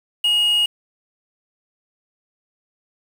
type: tone with quantisation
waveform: triangle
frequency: 2873 Hz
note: F7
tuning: 48 cents sharp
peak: -13 dBFS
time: 0.24-0.66 s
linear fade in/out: 5 ms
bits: 6
effects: none